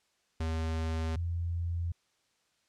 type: tone pair in turn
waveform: square / sine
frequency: 80.6 / 85.39 Hz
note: E2 / F2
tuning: -38 / -38 cents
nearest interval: minor second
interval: 100 cents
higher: second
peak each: -31 / -30 dBFS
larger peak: second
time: 0.4-1.16 / 1.16-1.92 s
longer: neither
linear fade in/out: 5 ms
effects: white hiss -73 dBFS RMS until 2.68 s + low-pass 7000 Hz 12 dB/octave